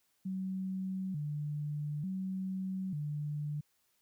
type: tone with vibrato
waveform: sine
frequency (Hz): 167.3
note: E3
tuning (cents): +26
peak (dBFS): -34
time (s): 0.25-3.61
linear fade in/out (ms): 10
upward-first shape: square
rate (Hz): 0.56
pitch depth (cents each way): 210
effects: white hiss -75 dBFS RMS until 4.01 s